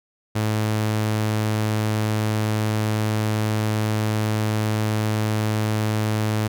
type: tone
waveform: sawtooth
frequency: 107.8 Hz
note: A2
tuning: 35 cents flat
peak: -16 dBFS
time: 0.35-6.48 s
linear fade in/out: 10 ms
effects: none

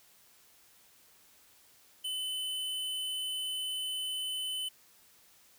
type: tone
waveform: square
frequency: 3026 Hz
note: F#7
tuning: 38 cents sharp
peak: -34 dBFS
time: 2.04-4.69 s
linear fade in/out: 10 ms
effects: white hiss -62 dBFS RMS until 5.58 s

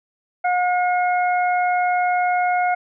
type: harmonic tone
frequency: 720 Hz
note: F#5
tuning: 47 cents flat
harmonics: 1 / 2 / 3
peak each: -17 / -26 / -27 dBFS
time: 0.44-2.75 s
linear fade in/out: 10 ms
effects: none

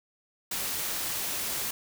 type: noise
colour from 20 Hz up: white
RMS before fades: -32 dBFS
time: 0.51-1.71 s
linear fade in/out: 5 ms
effects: none

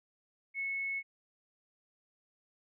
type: tone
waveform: sine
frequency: 2197 Hz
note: C#7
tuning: 16 cents flat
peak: -33 dBFS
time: 0.54-1.03 s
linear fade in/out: 50 ms
effects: none

